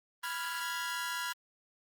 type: chord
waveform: sawtooth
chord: F diminished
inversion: second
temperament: equal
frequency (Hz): 987.8 / 1396.9 / 1661.2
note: Cb6 / F6 / Ab6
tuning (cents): 0 / 0 / 0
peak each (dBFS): -35 / -35 / -36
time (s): 0.23-1.33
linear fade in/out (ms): 10
effects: Opus 24 kbps